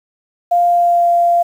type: tone with pitch glide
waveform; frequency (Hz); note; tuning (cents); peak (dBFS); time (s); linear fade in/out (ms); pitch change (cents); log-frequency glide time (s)
sine; 698.5 to 691.3; F5 to F5; 0 to -18; -9; 0.51-1.43; 10; -18; 0.67-1.08
effects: 7-bit